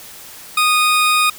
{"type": "tone", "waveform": "20% pulse", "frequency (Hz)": 1238, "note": "D#6", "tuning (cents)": -9, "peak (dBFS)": -7, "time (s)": [0.57, 1.3], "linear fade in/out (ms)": 5, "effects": ["white hiss -37 dBFS RMS until 1.38 s"]}